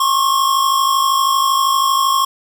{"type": "tone pair together", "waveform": "square", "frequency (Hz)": [1075, 1127.7], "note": ["C6", "C#6"], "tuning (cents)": [47, 29], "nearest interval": "minor second", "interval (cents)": 82, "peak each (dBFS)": [-14, -20], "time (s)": [0, 2.25], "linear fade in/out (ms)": 5, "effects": []}